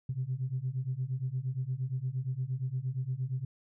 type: beating tone pair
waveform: sine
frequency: 124.9 / 133.5 Hz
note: B2 / C3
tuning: +20 / +35 cents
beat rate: 8.6 Hz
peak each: -34 / -33 dBFS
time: 0.09-3.45 s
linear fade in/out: 5 ms
effects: tanh soft clip ceiling -24 dBFS